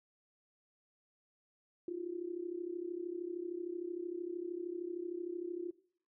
sine tone with amplitude modulation, 349.3 Hz, F4, in tune, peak -34 dBFS, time 1.88-5.71 s, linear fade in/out 2 ms, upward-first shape sine, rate 33.1 Hz, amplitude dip 80%, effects noise-tail reverb RT60 0.6 s tail -19 dB re dry

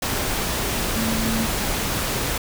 sine tone in noise, 223.6 Hz, A3, 28 cents sharp, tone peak -23 dBFS, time 0.96-1.46 s, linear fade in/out 5 ms, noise pink, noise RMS -24 dBFS, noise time 0.02-2.38 s, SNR -2 dB, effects none

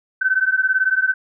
sine beating tone pair, 1519 / 1537 Hz, F#6 / G6, +45 / -35 cents, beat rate 18 Hz, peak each -18 dBFS, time 0.21-1.14 s, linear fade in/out 10 ms, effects none

